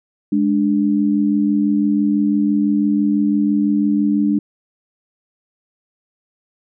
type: tone pair together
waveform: sine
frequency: 207.7 / 293.7 Hz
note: G#3 / D4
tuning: 0 / 0 cents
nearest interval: tritone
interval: 600 cents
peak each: -16 dBFS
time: 0.32-4.39 s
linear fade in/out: 5 ms
effects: none